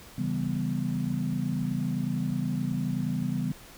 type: chord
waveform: sine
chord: C# half-diminished seventh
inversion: none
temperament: equal with one note detuned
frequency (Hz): 136.84 / 164.81 / 196 / 246.9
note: C#3 / E3 / G3 / B3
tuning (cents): -22 / 0 / 0 / 0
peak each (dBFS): -32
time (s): 0.18-3.52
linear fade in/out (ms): 5
effects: pink hiss -49 dBFS RMS until 3.77 s